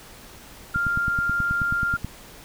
sine tone, 1396.9 Hz, F6, in tune, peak -21 dBFS, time 0.74-1.97 s, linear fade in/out 10 ms
click train, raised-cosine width 5 ms, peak -16 dBFS, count 13, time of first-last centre 0.76-2.046 s, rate 9.33 Hz
effects pink hiss -45 dBFS RMS until 2.44 s

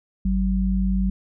sine tone pair together, 50.72 / 190 Hz, G#1 / F#3, -40 / +46 cents, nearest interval octave + major seventh, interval 2286 cents, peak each -21 dBFS, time 0.25-1.1 s, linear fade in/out 5 ms, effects none

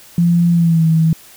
sine tone with pitch glide, 171.9 to 161.32 Hz, F3 to E3, -27 to -37 cents, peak -9 dBFS, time 0.18-1.13 s, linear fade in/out 2 ms, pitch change -110 cents, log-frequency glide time 0.52-0.85 s, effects white hiss -42 dBFS RMS until 1.36 s

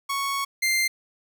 sawtooth tone pair in turn, 1108.7 / 2093 Hz, C#6 / C7, 0 / 0 cents, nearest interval major seventh, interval 1100 cents, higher second, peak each -21 / -17 dBFS, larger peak second, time 0.09-0.45 / 0.62-0.88 s, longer first, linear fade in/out 10 ms, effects none

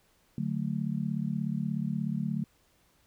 sine chord, D major, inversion none, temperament just, 146.83 / 183.54 / 220.2 Hz, D3 / F#3 / A3, 0 / -14 / +2 cents, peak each -33 dBFS, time 0.38-2.44 s, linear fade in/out 2 ms, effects pink hiss -67 dBFS RMS until 3.06 s

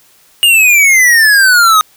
square exponential sweep, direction down, 2877 to 1244.5 Hz, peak -5 dBFS, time 0.43-1.81 s, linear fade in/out 0 ms, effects white hiss -47 dBFS RMS until 1.96 s

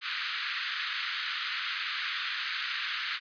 pink band-pass noise, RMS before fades -34 dBFS, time 0.01-3.2 s, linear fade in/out 50 ms, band 1300 to 4500 Hz, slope 48 dB/octave, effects resampled to 11025 Hz

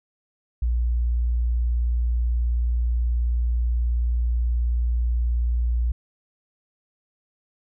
sine tone, 59.3 Hz, A#1, 30 cents sharp, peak -19 dBFS, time 0.62-5.92 s, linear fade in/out 5 ms, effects none

